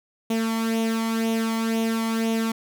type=tone with flanger; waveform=sawtooth; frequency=225.4 Hz; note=A3; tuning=42 cents sharp; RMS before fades=-24 dBFS; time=0.3-2.52 s; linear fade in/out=5 ms; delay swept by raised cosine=0.31 to 0.96 ms; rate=2 Hz; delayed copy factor=+0.6; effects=none